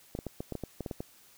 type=clicks; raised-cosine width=2 ms; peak=-22 dBFS; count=11; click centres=0.151 / 0.189 / 0.267 / 0.405 / 0.523 / 0.553 / 0.637 / 0.807 / 0.862 / 0.912 / 1.005 s; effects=white hiss -59 dBFS RMS until 1.37 s